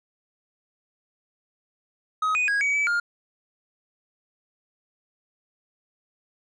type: tone with pitch steps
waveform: triangle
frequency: 1265 / 2484 / 1646 / 2266 / 2297 / 1411 Hz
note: D#6 / D#7 / G#6 / C#7 / D7 / F6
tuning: +28 / -3 / -16 / +37 / -39 / +17 cents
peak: -19 dBFS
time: 2.22-3 s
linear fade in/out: 5 ms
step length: 130 ms
effects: resampled to 22050 Hz